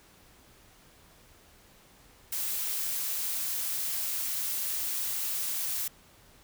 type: noise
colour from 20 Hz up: blue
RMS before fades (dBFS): -32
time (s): 2.32-5.88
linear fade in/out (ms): 5
effects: pink hiss -58 dBFS RMS until 6.43 s